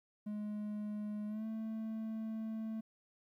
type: tone with pitch glide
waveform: triangle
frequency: 209.8 to 221 Hz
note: G#3 to A3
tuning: +18 to +8 cents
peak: -36 dBFS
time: 0.26-2.81 s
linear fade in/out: 10 ms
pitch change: +90 cents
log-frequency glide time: 1.27-1.46 s
effects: 13-bit